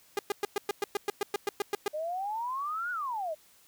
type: tone bursts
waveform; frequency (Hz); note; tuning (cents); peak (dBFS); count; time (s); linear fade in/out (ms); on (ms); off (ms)
sawtooth; 406.3; G#4; -38; -23; 14; 0.17-1.88; 2; 20; 110
type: exponential two-way sweep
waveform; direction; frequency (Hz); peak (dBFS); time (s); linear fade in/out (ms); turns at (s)
sine; up then down; 594 to 1485 to 594; -31; 1.93-3.35; 20; 2.91
effects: white hiss -61 dBFS RMS until 3.67 s